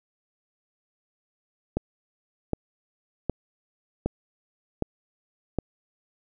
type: click train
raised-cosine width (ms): 2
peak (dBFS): -11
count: 6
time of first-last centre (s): 1.77-5.587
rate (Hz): 1.31
effects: none